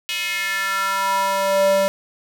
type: tone with high-pass filter sweep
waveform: square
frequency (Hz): 195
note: G3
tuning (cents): -9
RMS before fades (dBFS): -20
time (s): 0.09-1.88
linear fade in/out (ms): 0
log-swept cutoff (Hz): 2800 to 460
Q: 3.4
effects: none